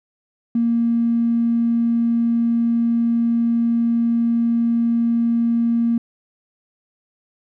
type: tone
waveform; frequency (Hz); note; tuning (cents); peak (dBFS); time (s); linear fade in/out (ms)
triangle; 233.1; A#3; 0; -11; 0.55-5.98; 5
effects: tanh soft clip ceiling -13 dBFS